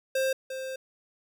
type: tone pair in turn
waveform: square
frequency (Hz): 529 / 525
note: C5 / C5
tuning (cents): +19 / +6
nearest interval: unison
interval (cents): 13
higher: first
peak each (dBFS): -25 / -34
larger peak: first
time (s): 0.15-0.33 / 0.5-0.76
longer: second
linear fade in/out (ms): 5
effects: none